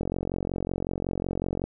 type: click train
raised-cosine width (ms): 2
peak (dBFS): -15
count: 75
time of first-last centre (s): 0.01-1.64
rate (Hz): 45.4
effects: none